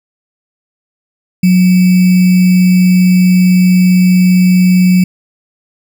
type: tone with sample-and-hold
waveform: sine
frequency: 182.3 Hz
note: F#3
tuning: 25 cents flat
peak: -4 dBFS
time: 1.43-5.04 s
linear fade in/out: 5 ms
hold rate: 2450 Hz
effects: none